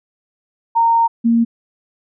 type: tone pair in turn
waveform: sine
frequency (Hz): 922 / 231.8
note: A#5 / A#3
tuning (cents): -19 / -10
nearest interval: 2 octaves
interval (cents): 2391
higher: first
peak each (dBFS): -10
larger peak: neither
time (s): 0.75-1.08 / 1.24-1.45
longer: first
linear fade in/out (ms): 20
effects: none